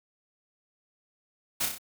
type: noise with echo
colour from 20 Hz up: white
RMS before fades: -28 dBFS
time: 1.6-1.66 s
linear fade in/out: 10 ms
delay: 31 ms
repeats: 4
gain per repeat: -4 dB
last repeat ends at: 1.784 s
effects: none